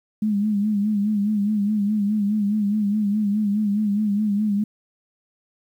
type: tone with vibrato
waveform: sine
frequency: 207.7 Hz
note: G#3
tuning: in tune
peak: -18 dBFS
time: 0.22-4.64 s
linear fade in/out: 5 ms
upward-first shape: sine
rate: 4.8 Hz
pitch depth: 67 cents each way
effects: 9-bit